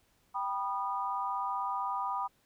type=chord; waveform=sine; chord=G augmented; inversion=none; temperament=just; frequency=784 / 980 / 1225 Hz; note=G5 / B5 / D#6; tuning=0 / -14 / -27 cents; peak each=-37 / -34 / -36 dBFS; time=0.34-2.28 s; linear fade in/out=20 ms; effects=pink hiss -70 dBFS RMS until 2.45 s